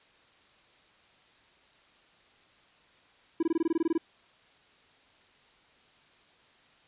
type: tone bursts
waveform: triangle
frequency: 329.6 Hz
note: E4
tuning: in tune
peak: -21 dBFS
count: 12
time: 3.4-3.979 s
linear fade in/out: 5 ms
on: 29 ms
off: 21 ms
effects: white hiss -61 dBFS RMS until 6.87 s + resampled to 8000 Hz